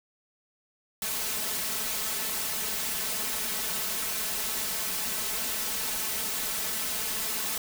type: noise with comb filter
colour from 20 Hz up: white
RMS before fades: -31 dBFS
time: 1.02-7.58 s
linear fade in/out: 2 ms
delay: 4.6 ms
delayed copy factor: +0.85
effects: none